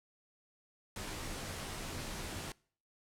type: noise with comb filter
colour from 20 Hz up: pink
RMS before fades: -42 dBFS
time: 0.96-2.52 s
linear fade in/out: 2 ms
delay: 17 ms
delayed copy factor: -0.55
effects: noise-tail reverb RT60 0.5 s tail -24 dB re dry + low-pass 11000 Hz 12 dB/octave